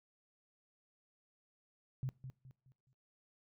sine tone with echo, 130.81 Hz, C3, in tune, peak -35 dBFS, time 2.03-2.09 s, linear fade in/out 0 ms, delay 210 ms, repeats 4, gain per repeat -9 dB, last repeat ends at 2.93 s, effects noise-tail reverb RT60 0.4 s tail -22 dB re dry

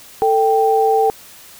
sine tone pair together, 444.4 / 784 Hz, A4 / G5, +17 / 0 cents, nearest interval minor seventh, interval 983 cents, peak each -14 dBFS, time 0.22-1.1 s, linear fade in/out 0 ms, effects white hiss -41 dBFS RMS until 1.59 s

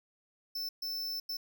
square tone bursts at uneven times, 5300 Hz, E8, 9 cents sharp, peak -35 dBFS, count 3, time 0.55-0.69 / 0.82-1.2 / 1.29-1.37 s, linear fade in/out 5 ms, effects none

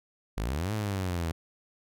sawtooth exponential two-way sweep, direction up then down, 47.68 to 110 to 79.8 Hz, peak -25 dBFS, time 0.37-1.32 s, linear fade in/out 10 ms, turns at 0.73 s, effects none

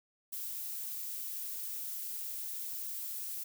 violet noise, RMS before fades -40 dBFS, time 0.32-3.44 s, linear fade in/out 10 ms, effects none

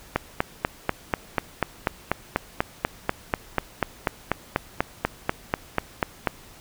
click train, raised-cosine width 0.5 ms, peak -5 dBFS, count 26, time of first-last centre 0.16-6.272 s, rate 4.09 Hz, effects pink hiss -48 dBFS RMS until 6.6 s

